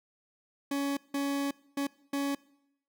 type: tone bursts at uneven times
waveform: 40% pulse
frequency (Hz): 280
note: C#4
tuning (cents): +18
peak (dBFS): -28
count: 4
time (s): 0.71-0.97 / 1.14-1.51 / 1.77-1.87 / 2.13-2.35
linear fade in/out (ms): 5
effects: noise-tail reverb RT60 0.8 s tail -22 dB re dry